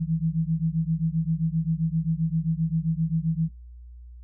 sine beating tone pair, 158.9 / 166.5 Hz, D#3 / E3, +37 / +18 cents, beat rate 7.6 Hz, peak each -25 / -26 dBFS, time 0-3.5 s, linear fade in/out 20 ms, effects noise-tail reverb RT60 0.2 s tail -20 dB re dry + added 60 Hz sine -41 dBFS peak until 4.23 s

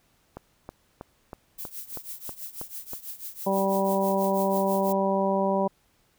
click train, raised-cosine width 1 ms, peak -23 dBFS, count 9, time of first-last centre 0.37-2.934 s, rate 3.12 Hz
violet noise with tremolo, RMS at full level -35 dBFS, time 1.58-4.93 s, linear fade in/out 10 ms, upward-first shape triangle, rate 6.1 Hz, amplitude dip 90%
harmonic tone, 194.5 Hz, G3, 13 cents flat, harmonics 1 / 2 / 3 / 4 / 5, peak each -27 / -29 / -26 / -31 / -29 dBFS, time 3.46-5.68 s, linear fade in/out 10 ms
effects pink hiss -66 dBFS RMS until 6.18 s

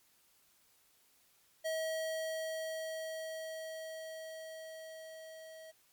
square tone with level ramp, 640 Hz, D#5, 49 cents sharp, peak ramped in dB -34 to -50 dBFS, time 1.64-5.72 s, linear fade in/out 20 ms, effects white hiss -69 dBFS RMS until 5.92 s + MP3 96 kbps

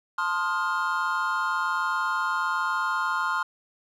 triangle chord, F dominant seventh, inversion first, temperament equal with one note detuned, 880 / 1046.5 / 1244.5 / 1412.3 Hz, A5 / C6 / Eb6 / F6, 0 / 0 / 0 / +19 cents, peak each -32 / -26 / -30 / -26 dBFS, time 0.18-3.43 s, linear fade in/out 5 ms, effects none

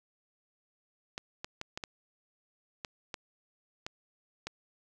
clicks, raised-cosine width 0.2 ms, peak -20 dBFS, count 9, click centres 1.179 / 1.445 / 1.614 / 1.775 / 1.838 / 2.848 / 3.142 / 3.865 / 4.47 s, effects none

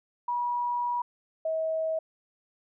sine tone pair in turn, 967 / 640.6 Hz, B5 / E5, -37 / -50 cents, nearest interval perfect fifth, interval 713 cents, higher first, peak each -26 dBFS, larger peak neither, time 0.28-1.02 / 1.45-1.99 s, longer first, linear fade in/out 5 ms, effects none

